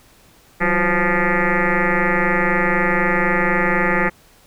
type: tone with frequency modulation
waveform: sine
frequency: 868 Hz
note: A5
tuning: 24 cents flat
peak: -14 dBFS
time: 0.6-4.1 s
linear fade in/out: 20 ms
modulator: 176 Hz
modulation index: 7.2
effects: pink hiss -51 dBFS RMS until 4.46 s